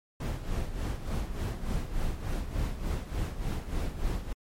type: noise with tremolo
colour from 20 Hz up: brown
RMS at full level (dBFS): -29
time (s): 0.2-4.33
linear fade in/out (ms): 5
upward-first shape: sine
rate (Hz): 3.4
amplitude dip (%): 65
effects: MP3 64 kbps